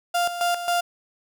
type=tone with tremolo; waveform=35% pulse; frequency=698.5 Hz; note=F5; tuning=in tune; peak=-18 dBFS; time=0.14-0.81 s; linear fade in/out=10 ms; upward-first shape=square; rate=3.7 Hz; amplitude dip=65%; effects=none